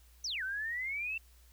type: exponential two-way sweep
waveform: sine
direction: down then up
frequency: 6272 to 1496 to 2706 Hz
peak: -34 dBFS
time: 0.24-1.18 s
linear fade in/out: 5 ms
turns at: 0.43 s
effects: added 60 Hz sine -58 dBFS peak until 1.52 s + white hiss -66 dBFS RMS until 1.52 s